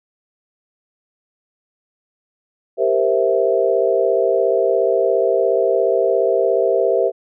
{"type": "chord", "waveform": "sine", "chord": "C dominant seventh", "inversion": "second", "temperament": "equal", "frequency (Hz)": [392, 466.2, 523.3, 659.3], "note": ["G4", "Bb4", "C5", "E5"], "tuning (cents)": [0, 0, 0, 0], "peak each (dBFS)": -19, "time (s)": [2.77, 7.12], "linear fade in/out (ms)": 50, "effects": []}